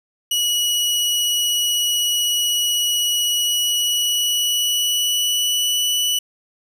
sawtooth tone with pitch glide, 2921 to 2962 Hz, F#7 to F#7, -23 to +1 cents, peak -14 dBFS, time 0.31-6.19 s, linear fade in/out 5 ms, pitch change +24 cents, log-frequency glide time 3.35-5.97 s, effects none

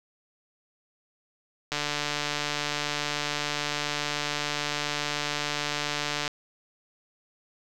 click train, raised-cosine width 0.2 ms, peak -11 dBFS, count 671, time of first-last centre 1.72-6.278 s, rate 147 Hz, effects none

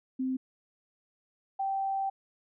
sine tone pair in turn, 260 / 779.1 Hz, C4 / G5, -11 / -11 cents, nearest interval octave + perfect fifth, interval 1900 cents, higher second, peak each -28 dBFS, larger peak neither, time 0.19-0.37 / 1.59-2.1 s, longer second, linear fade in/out 10 ms, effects none

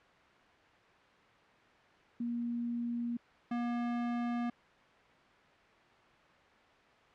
sine / square tone pair in turn, 237.2 / 239 Hz, A#3 / A#3, +30 / +43 cents, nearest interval unison, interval 13 cents, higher second, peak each -33 / -33 dBFS, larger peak neither, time 2.2-3.17 / 3.51-4.5 s, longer second, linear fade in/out 5 ms, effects white hiss -61 dBFS RMS until 7.14 s + low-pass 2000 Hz 12 dB/octave

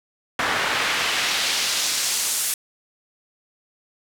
pink noise with band-pass filter sweep, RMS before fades -23 dBFS, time 0.39-2.54 s, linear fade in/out 2 ms, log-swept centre 1400 to 9900 Hz, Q 0.93, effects none

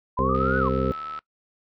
sine linear two-way sweep, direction up then down, 987.8 to 1500 to 987.8 Hz, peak -24 dBFS, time 0.17-0.69 s, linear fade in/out 10 ms, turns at 0.58 s
harmonic tone, 65.41 Hz, C2, in tune, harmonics 1 / 2 / 3 / 4 / 6 / 7 / 8, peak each -29 / -29 / -29 / -29 / -29 / -29 / -29 dBFS, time 0.19-0.92 s, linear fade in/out 0 ms
sine tone with pitch glide, 1251 to 1307.1 Hz, D#6 to E6, +9 to -15 cents, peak -31 dBFS, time 0.29-1.19 s, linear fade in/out 2 ms, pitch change +76 cents, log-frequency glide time 0.46-0.67 s
click train, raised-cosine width 0.3 ms, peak -27 dBFS, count 64, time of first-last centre 0.35-1.19 s, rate 75 Hz
effects noise-tail reverb RT60 0.1 s tail -21 dB re dry

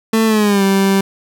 30% pulse tone with pitch glide, 222.6 to 194.91 Hz, A3 to G3, +20 to -10 cents, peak -8 dBFS, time 0.13-1.01 s, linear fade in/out 5 ms, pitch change -230 cents, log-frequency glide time 0.26-0.63 s, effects none

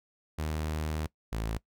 sawtooth tone pair in turn, 77.5 / 54.95 Hz, D#2 / A1, -6 / -2 cents, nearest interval tritone, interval 596 cents, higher first, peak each -27 dBFS, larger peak neither, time 0.38-1.07 / 1.32-1.58 s, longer first, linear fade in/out 10 ms, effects noise-tail reverb RT60 0.1 s tail -21 dB re dry

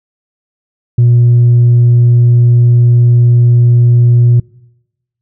triangle tone with tanh clipping, 120.3 Hz, B2, 45 cents flat, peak -4 dBFS, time 0.98-4.4 s, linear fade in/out 5 ms, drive 6 dB, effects noise-tail reverb RT60 1.0 s tail -25 dB re dry

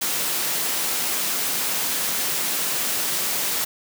white high-pass noise, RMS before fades -24 dBFS, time 0.01-3.65 s, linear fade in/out 10 ms, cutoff 140 Hz, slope 24 dB/octave, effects none

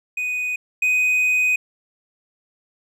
triangle tone pair in turn, 2489 / 2500 Hz, D#7 / D#7, 0 / +8 cents, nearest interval unison, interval 8 cents, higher second, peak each -20 / -14 dBFS, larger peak second, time 0.17-0.56 / 0.82-1.56 s, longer second, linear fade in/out 5 ms, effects none

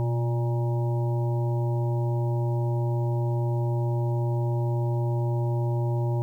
harmonic tone with a mistuned harmonic, 117.8 Hz, A#2, 19 cents sharp, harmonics 1 / 3 / 5 / 7 / 8, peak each -23 / -33 / -37 / -40 / -41 dBFS, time 0-6.22 s, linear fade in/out 0 ms, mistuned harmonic 1, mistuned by +56 cents, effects 10-bit

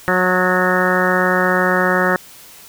harmonic tone with a mistuned harmonic, 182.8 Hz, F#3, 21 cents flat, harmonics 1 / 2 / 3 / 4 / 5 / 6 / 7 / 8 / 9 / 10, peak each -21 / -21 / -20 / -25 / -25 / -25 / -22 / -22 / -23 / -21 dBFS, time 0.08-2.16 s, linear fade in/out 0 ms, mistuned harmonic 9, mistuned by +23 cents, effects white hiss -41 dBFS RMS until 2.68 s

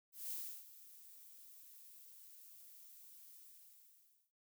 violet noise with ADSR envelope, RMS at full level -43 dBFS, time 0.12-4.32 s, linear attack 190 ms, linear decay 330 ms, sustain -16 dB, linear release 970 ms, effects none

